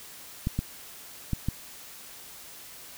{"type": "clicks", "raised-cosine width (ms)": 5, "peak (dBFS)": -14, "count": 4, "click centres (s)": [0.471, 0.59, 1.333, 1.486], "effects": ["white hiss -46 dBFS RMS until 2.97 s"]}